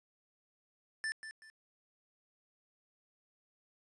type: tone with echo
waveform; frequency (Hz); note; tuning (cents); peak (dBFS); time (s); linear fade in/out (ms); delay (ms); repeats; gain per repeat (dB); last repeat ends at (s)
square; 1765; A6; +5; -35; 1.04-1.12; 0; 190; 2; -10; 1.5
effects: resampled to 24000 Hz + 12-bit